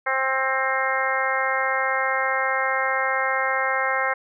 harmonic tone, 264.8 Hz, C4, 21 cents sharp, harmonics 2 / 3 / 4 / 5 / 6 / 7 / 8, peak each -28 / -28 / -28 / -28 / -28 / -28 / -28 dBFS, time 0.06-4.14 s, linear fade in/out 10 ms, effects none

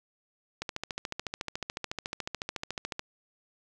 click train, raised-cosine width 0.2 ms, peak -16 dBFS, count 34, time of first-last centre 0.62-2.994 s, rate 13.9 Hz, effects none

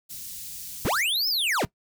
white band-stop noise, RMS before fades -38 dBFS, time 0.09-1.03 s, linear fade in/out 20 ms, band 160 to 4500 Hz, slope 12 dB/octave
square linear two-way sweep, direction up then down, 58.27 to 5350 to 58.27 Hz, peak -23 dBFS, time 0.85-1.65 s, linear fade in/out 0 ms, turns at 1.28 s
effects noise-tail reverb RT60 0.1 s tail -20 dB re dry

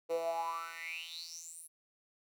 10% pulse tone with high-pass filter sweep, 165.5 Hz, E3, 7 cents sharp, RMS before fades -40 dBFS, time 0.09-1.68 s, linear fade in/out 20 ms, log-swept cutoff 450 to 11000 Hz, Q 9.7, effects none

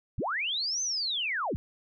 sine linear two-way sweep, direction up then down, 32.08 to 6272 to 32.08 Hz, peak -28 dBFS, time 0.18-1.56 s, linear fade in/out 0 ms, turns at 0.82 s, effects none

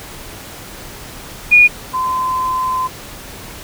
sine tone pair in turn, 2444 / 1027.6 Hz, D#7 / C6, -32 / -32 cents, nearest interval octave + minor third, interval 1500 cents, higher first, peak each -4 / -15 dBFS, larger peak first, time 1.51-1.68 / 1.93-2.88 s, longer second, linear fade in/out 20 ms, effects pink hiss -33 dBFS RMS until 3.63 s

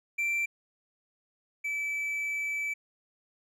triangle tone pair in turn, 2349 / 2309 Hz, D7 / D7, 0 / -30 cents, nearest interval unison, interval 30 cents, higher first, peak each -25 / -28 dBFS, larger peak first, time 0.18-0.46 / 1.64-2.74 s, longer second, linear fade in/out 10 ms, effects none

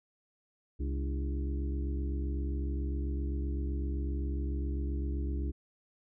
harmonic tone with a mistuned harmonic, 67.6 Hz, C#2, 43 cents flat, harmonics 1 / 2 / 3 / 4 / 5 / 6, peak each -31 / -46 / -45 / -42 / -45 / -49 dBFS, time 0.79-5.52 s, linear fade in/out 20 ms, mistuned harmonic 4, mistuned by +120 cents, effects none

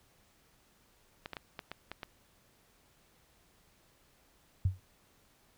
clicks, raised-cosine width 0.3 ms, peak -24 dBFS, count 7, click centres 1.259 / 1.333 / 1.368 / 1.592 / 1.716 / 1.916 / 2.032 s
sine tone with exponential decay, 93.4 Hz, F#2, 17 cents sharp, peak -22 dBFS, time 4.65-4.8 s, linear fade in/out 5 ms, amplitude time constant 32 ms
effects pink hiss -67 dBFS RMS until 5.57 s

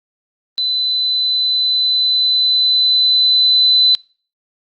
sine tone with level ramp, 4015 Hz, B7, 28 cents sharp, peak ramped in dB -15 to -8 dBFS, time 0.58-3.95 s, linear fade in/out 0 ms, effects noise-tail reverb RT60 0.4 s tail -25 dB re dry + Opus 32 kbps

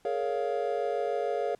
triangle chord, Bb minor seventh, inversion third, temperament just, 419.5 / 466.2 / 559.4 / 699.2 Hz, Ab4 / Bb4 / Db5 / F5, +17 / 0 / +16 / +2 cents, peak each -31 dBFS, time 0.05-1.55 s, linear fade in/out 2 ms, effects pink hiss -65 dBFS RMS until 1.59 s + low-pass 10000 Hz 12 dB/octave

